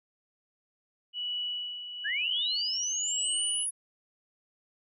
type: tone with tremolo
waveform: sine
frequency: 2944 Hz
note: F#7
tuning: 9 cents flat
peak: -30 dBFS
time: 1.13-3.67 s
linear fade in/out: 50 ms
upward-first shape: sine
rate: 1 Hz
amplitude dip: 60%
type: linear sweep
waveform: sine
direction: up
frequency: 1565 to 10548 Hz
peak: -29 dBFS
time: 2.04-3.71 s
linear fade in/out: 20 ms
effects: none